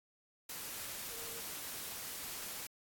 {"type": "tone in noise", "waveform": "sine", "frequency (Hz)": 461.2, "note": "A#4", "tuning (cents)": -19, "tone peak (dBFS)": -54, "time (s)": [1.11, 1.4], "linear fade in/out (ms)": 5, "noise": "white", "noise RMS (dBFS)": -44, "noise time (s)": [0.49, 2.67], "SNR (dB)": -13, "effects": ["AAC 64 kbps"]}